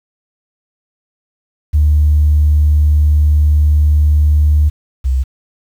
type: tone pair in turn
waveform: sine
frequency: 75 / 65.18 Hz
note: D2 / C2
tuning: +37 / -6 cents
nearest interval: major second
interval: 243 cents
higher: first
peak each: -6 / -10 dBFS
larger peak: first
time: 1.73-4.7 / 5.04-5.24 s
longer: first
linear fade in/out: 20 ms
effects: tanh soft clip ceiling -2 dBFS + 7-bit